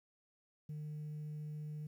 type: tone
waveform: sine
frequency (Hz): 151.2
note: D#3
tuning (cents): -49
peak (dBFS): -39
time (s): 0.69-1.87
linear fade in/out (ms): 5
effects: tanh soft clip ceiling -40 dBFS + 12-bit